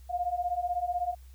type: beating tone pair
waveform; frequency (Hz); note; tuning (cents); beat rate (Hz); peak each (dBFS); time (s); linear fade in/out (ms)
sine; 700 / 716; F5 / F5; +4 / +43; 16; -32 / -30; 0.09-1.15; 20
effects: added 64 Hz sine -47 dBFS peak until 1.34 s + white hiss -64 dBFS RMS until 1.34 s